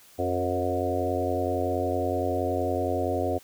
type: harmonic tone with a mistuned harmonic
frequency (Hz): 90.7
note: F#2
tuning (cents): -34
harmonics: 1 / 3 / 4 / 5 / 6 / 7 / 8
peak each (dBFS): -32 / -32 / -32 / -32 / -32 / -32 / -32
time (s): 0.18-3.39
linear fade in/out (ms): 20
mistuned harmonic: 6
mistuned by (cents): -20
effects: white hiss -54 dBFS RMS until 3.43 s